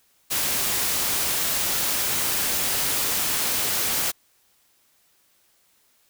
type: noise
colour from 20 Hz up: white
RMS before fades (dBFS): -24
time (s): 0.3-4.12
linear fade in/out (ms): 20
effects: white hiss -63 dBFS RMS until 6.09 s